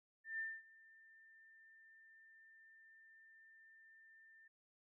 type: tone with ADSR envelope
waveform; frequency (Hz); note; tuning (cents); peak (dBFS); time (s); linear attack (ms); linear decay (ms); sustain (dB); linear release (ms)
sine; 1792; A6; +31; -39; 0.24-4.48; 150; 230; -23; 6
effects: none